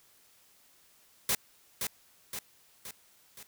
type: noise with echo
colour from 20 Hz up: white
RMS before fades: -28 dBFS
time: 1.29-1.35 s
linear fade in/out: 2 ms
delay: 520 ms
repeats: 4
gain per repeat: -5 dB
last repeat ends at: 3.43 s
effects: white hiss -63 dBFS RMS until 3.47 s